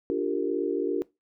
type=chord; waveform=sine; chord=G minor seventh; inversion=second; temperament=equal with one note detuned; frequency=293.7 / 349.2 / 392 / 459.2 Hz; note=D4 / F4 / G4 / Bb4; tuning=0 / 0 / 0 / -26 cents; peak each=-30 dBFS; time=0.1-1.02 s; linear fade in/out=0 ms; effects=noise-tail reverb RT60 0.2 s tail -19 dB re dry